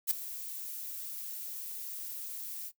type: noise with ADSR envelope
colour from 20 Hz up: violet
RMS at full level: -25 dBFS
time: 0.07-2.72 s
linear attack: 39 ms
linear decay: 5 ms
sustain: -16 dB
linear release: 52 ms
effects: noise-tail reverb RT60 0.1 s tail -18 dB re dry